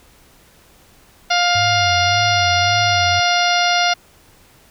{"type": "harmonic tone", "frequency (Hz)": 704, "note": "F5", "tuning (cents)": 14, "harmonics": [1, 2, 3, 4, 5, 6, 7, 8], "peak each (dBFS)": [-17, -20, -22, -23, -24, -25, -25, -26], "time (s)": [1.3, 3.94], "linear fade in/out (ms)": 10}
{"type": "tone with vibrato", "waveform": "sine", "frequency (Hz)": 98.3, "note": "G2", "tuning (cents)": 5, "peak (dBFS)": -23, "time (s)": [1.55, 3.2], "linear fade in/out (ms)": 5, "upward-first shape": "sine", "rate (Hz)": 1.8, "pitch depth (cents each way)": 130}
{"effects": ["pink hiss -50 dBFS RMS until 4.7 s"]}